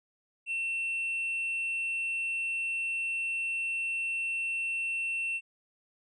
triangle tone, 2700 Hz, E7, 41 cents sharp, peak -28 dBFS, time 0.46-5.41 s, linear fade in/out 50 ms, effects resampled to 24000 Hz

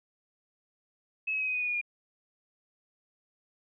sine tone with pitch steps, 2583 / 2559 / 2536 / 2512 / 2489 / 2466 / 2444 / 2421 Hz, E7 / D#7 / D#7 / D#7 / D#7 / D#7 / D#7 / D#7, -36 / +48 / +32 / +16 / 0 / -16 / -32 / -48 cents, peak -28 dBFS, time 1.27-1.814 s, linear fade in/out 10 ms, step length 68 ms, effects none

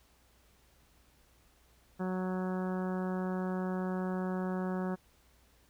harmonic tone, 185 Hz, F#3, in tune, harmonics 1 / 2 / 3 / 4 / 5 / 6 / 7 / 8 / 9, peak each -33 / -39 / -43 / -45 / -47 / -49 / -50 / -51 / -52 dBFS, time 1.99-4.96 s, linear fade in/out 20 ms, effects added 60 Hz sine -67 dBFS peak until 5.69 s + pink hiss -67 dBFS RMS until 5.69 s

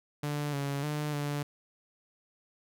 sawtooth tone with pitch steps, 146.9 / 140.6 / 149.5 / 145.3 Hz, D3 / C#3 / D3 / D3, +1 / +25 / +31 / -18 cents, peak -27 dBFS, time 0.23-1.43 s, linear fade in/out 5 ms, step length 300 ms, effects none

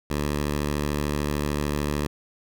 10% pulse tone, 73.42 Hz, D2, in tune, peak -16 dBFS, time 0.1-2.07 s, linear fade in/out 5 ms, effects none

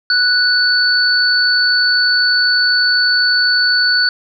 sine tone pair together, 1480 / 4468 Hz, F#6 / C#8, 0 / +13 cents, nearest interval octave + perfect fifth, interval 1913 cents, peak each -13 dBFS, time 0.1-4.09 s, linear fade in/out 2 ms, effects none

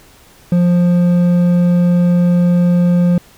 triangle tone with hard clipping, 175.7 Hz, F3, 11 cents sharp, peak -10 dBFS, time 0.52-3.18 s, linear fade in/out 2 ms, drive 9 dB, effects pink hiss -45 dBFS RMS until 3.37 s

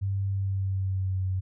sine tone with pitch glide, 98 to 93.79 Hz, G2 to F#2, 0 to +24 cents, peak -25 dBFS, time 0.01-1.41 s, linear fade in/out 20 ms, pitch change -76 cents, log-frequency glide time 0.28-1.25 s, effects none

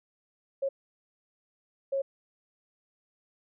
sine tone bursts at uneven times, 546 Hz, C#5, 26 cents flat, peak -26 dBFS, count 2, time 0.62-0.69 / 1.92-2.02 s, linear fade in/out 10 ms, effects none

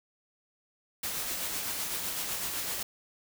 white noise with tremolo, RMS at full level -33 dBFS, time 1.03-2.83 s, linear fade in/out 5 ms, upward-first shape sine, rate 7.9 Hz, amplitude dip 30%, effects none

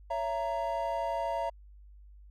triangle chord, A# diminished, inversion first, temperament just, 559.4 / 671.3 / 932.3 Hz, C#5 / E5 / A#5, +16 / +31 / 0 cents, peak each -35 / -31 / -32 dBFS, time 0.1-1.5 s, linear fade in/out 10 ms, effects added 50 Hz sine -50 dBFS peak until 2.3 s

